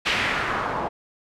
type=noise with low-pass filter sweep; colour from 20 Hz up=white; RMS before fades=-25 dBFS; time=0.05-0.89 s; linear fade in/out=20 ms; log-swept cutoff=3000 to 830 Hz; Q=1.8; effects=none